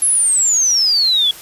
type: exponential sweep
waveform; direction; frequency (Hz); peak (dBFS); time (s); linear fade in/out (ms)
sine; down; 11100 to 3322; -11; 0.02-1.31; 2
effects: white hiss -36 dBFS RMS until 1.41 s + resampled to 32000 Hz